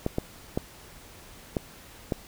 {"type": "clicks", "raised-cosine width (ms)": 2, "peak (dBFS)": -12, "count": 5, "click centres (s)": [0.064, 0.184, 0.575, 1.568, 2.122], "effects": ["pink hiss -49 dBFS RMS until 2.27 s"]}